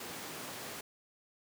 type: high-pass noise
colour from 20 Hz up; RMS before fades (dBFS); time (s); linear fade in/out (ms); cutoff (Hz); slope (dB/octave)
pink; -44; 0-0.81; 5; 200; 12
effects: none